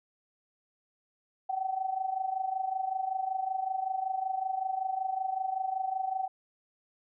sine tone with amplitude modulation, 761 Hz, F#5, 48 cents sharp, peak -26 dBFS, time 1.49-6.28 s, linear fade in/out 10 ms, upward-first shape sine, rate 25.3 Hz, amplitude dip 75%, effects none

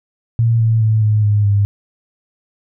sine tone with pitch steps, 115.4 / 112.44 / 109.55 / 106.74 / 104 / 101.34 Hz, A#2 / A2 / A2 / G#2 / G#2 / G#2, -17 / +38 / -7 / +48 / +3 / -42 cents, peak -10 dBFS, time 0.39-1.65 s, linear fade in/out 0 ms, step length 210 ms, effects none

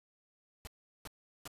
pink noise bursts, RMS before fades -45 dBFS, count 3, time 0.65-1.476 s, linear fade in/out 0 ms, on 22 ms, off 380 ms, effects resampled to 32000 Hz

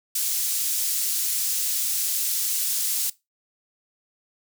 pink high-pass noise, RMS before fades -25 dBFS, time 0.15-3.1 s, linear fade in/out 5 ms, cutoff 6800 Hz, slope 12 dB/octave, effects noise-tail reverb RT60 0.2 s tail -19 dB re dry

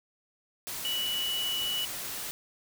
sine tone in noise, 2949 Hz, F#7, 6 cents flat, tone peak -29 dBFS, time 0.85-1.85 s, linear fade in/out 0 ms, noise white, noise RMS -37 dBFS, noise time 0.67-2.31 s, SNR +5 dB, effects none

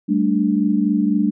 sine chord, G suspended second, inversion none, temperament equal, 196 / 220 / 293.7 Hz, G3 / A3 / D4, 0 / 0 / 0 cents, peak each -19 dBFS, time 0.08-1.31 s, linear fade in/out 20 ms, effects none

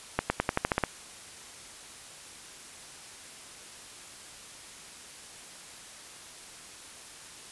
accelerating click train, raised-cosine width 0.5 ms, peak -9 dBFS, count 9, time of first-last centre 0.19-0.837 s, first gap 110 ms, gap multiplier 0.91, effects white hiss -47 dBFS RMS until 7.51 s + resampled to 24000 Hz

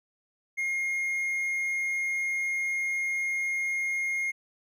triangle tone, 2138 Hz, C7, 37 cents sharp, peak -25 dBFS, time 0.57-4.32 s, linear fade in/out 20 ms, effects none

